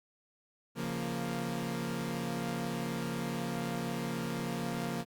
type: chord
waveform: sawtooth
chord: Bb minor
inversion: first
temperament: equal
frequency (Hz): 138.59 / 174.61 / 233.1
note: Db3 / F3 / Bb3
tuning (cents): 0 / 0 / 0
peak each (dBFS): -36 / -34 / -33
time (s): 0.75-5.05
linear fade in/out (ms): 50
effects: Opus 48 kbps